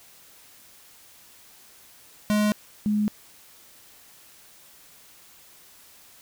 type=tone pair in turn; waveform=square / sine; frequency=210 / 210 Hz; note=G#3 / G#3; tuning=+19 / +19 cents; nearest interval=unison; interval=0 cents; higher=neither; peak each=-20 dBFS; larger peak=neither; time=2.3-2.52 / 2.86-3.08 s; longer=neither; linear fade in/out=0 ms; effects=white hiss -52 dBFS RMS until 6.21 s